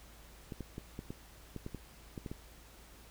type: clicks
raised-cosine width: 3 ms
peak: -28 dBFS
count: 11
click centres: 0.522 / 0.607 / 0.781 / 0.991 / 1.105 / 1.563 / 1.664 / 1.747 / 2.178 / 2.262 / 2.315 s
effects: added 55 Hz sine -57 dBFS peak until 3.1 s + pink hiss -58 dBFS RMS until 3.1 s